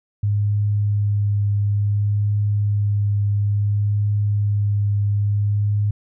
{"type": "tone with vibrato", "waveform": "sine", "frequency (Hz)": 102.8, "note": "G#2", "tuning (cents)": -17, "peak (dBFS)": -16, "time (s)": [0.23, 5.91], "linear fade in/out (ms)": 5, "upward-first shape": "triangle", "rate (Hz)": 0.58, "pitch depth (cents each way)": 13, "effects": []}